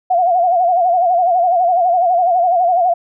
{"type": "tone with vibrato", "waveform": "sine", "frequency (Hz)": 710, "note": "F5", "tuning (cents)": 28, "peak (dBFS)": -10, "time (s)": [0.1, 2.94], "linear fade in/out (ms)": 10, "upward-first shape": "sine", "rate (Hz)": 12, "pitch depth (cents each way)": 89, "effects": []}